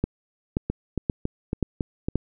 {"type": "two click trains", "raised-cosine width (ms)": 3, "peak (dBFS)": [-9, -12], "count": [5, 6], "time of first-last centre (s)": [[0.04, 2.156], [0.7, 2.085]], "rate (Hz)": [1.89, 3.61], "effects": []}